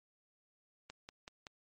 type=click train; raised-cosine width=0.2 ms; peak=-30 dBFS; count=4; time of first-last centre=0.9-1.468 s; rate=5.28 Hz; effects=MP3 48 kbps